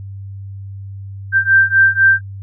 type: beating tone pair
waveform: sine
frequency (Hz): 1568 / 1572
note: G6 / G6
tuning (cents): 0 / +4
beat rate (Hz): 4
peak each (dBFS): -12 / -11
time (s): 1.32-2.21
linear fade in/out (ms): 50
effects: added 98 Hz sine -27 dBFS peak until 2.42 s